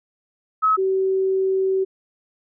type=tone pair in turn; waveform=sine; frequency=1284 / 381.7 Hz; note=E6 / G4; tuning=-46 / -46 cents; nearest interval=octave + major sixth; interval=2100 cents; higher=first; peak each=-14 / -17 dBFS; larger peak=first; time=0.62-0.77 / 0.77-1.85 s; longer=second; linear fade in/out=20 ms; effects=none